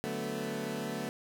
20% pulse chord, B minor seventh, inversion first, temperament equal, 146.83 / 185 / 220 / 246.9 Hz, D3 / F#3 / A3 / B3, 0 / 0 / 0 / 0 cents, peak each -37 / -37 / -33 / -35 dBFS, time 0.04-1.09 s, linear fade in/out 0 ms, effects none

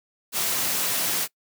white high-pass noise, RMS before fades -25 dBFS, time 0.32-1.28 s, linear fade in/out 50 ms, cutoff 110 Hz, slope 96 dB/octave, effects noise-tail reverb RT60 0.1 s tail -23 dB re dry

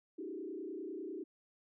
sine tone with frequency modulation, 350 Hz, F4, 4 cents sharp, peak -40 dBFS, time 0.18-1.24 s, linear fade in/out 10 ms, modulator 30 Hz, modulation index 1.9, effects none

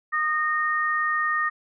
sine tone pair together, 1229.3 / 1846 Hz, D#6 / A#6, -21 / -17 cents, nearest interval perfect fifth, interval 704 cents, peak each -24 dBFS, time 0.12-1.5 s, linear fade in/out 20 ms, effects none

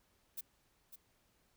violet noise with echo, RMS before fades -42 dBFS, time 0.37-0.41 s, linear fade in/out 10 ms, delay 550 ms, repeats 1, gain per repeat -10 dB, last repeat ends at 0.96 s, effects pink hiss -74 dBFS RMS until 1.56 s

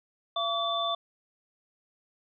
sine tone cluster, 681 / 1141 / 3535 Hz, F5 / C#6 / A7, -44 / +50 / +7 cents, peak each -31 dBFS, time 0.36-0.95 s, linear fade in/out 5 ms, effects none

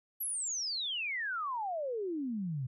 sine exponential sweep, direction down, 12000 to 121.6 Hz, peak -33 dBFS, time 0.2-2.67 s, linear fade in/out 10 ms, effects none

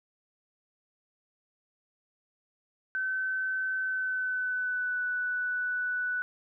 sine tone with pitch glide, 1529 to 1485.5 Hz, G6 to F#6, -44 to +6 cents, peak -28 dBFS, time 2.95-6.22 s, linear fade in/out 0 ms, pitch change -50 cents, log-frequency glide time 3.8-5.02 s, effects none

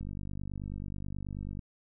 click train, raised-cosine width 5 ms, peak -27 dBFS, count 79, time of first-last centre 0.01-1.592 s, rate 49.3 Hz, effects none

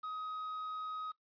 triangle tone with quantisation, 1261 Hz, D#6, 23 cents sharp, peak -37 dBFS, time 0.03-1.12 s, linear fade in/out 10 ms, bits 10, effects noise-tail reverb RT60 0.1 s tail -17 dB re dry + resampled to 11025 Hz

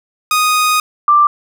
sawtooth / sine tone pair in turn, 1243 / 1179.4 Hz, D#6 / D6, -2 / +7 cents, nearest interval minor second, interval 91 cents, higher first, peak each -7 / -6 dBFS, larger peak second, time 0.31-0.8 / 1.08-1.27 s, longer first, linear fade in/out 2 ms, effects none

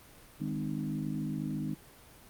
harmonic tone with a mistuned harmonic, 51 Hz, G#1, 31 cents flat, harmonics 3 / 4 / 5 / 6, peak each -36 / -37 / -38 / -39 dBFS, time 0.4-1.75 s, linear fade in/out 10 ms, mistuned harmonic 5, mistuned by +20 cents, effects pink hiss -55 dBFS RMS until 2.29 s + Opus 32 kbps

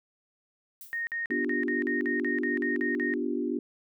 violet noise with exponential decay, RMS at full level -42 dBFS, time 0.81-1.11 s, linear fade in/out 1 ms, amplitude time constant 65 ms
sine tone bursts, 1854 Hz, A#6, 10 cents flat, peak -29 dBFS, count 12, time 0.93-3.138 s, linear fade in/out 0 ms, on 140 ms, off 48 ms
sine chord, G dominant seventh, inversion first, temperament equal, 246.9 / 293.7 / 349.2 / 392 Hz, B3 / D4 / F4 / G4, 0 / 0 / 0 / 0 cents, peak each -32 / -32 / -33 / -35 dBFS, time 1.3-3.59 s, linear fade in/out 5 ms
effects none

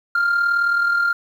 sine tone with amplitude modulation, 1396.9 Hz, F6, in tune, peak -11 dBFS, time 0.15-1.13 s, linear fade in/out 5 ms, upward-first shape sine, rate 38.9 Hz, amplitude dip 55%, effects tanh soft clip ceiling -13 dBFS + 8-bit

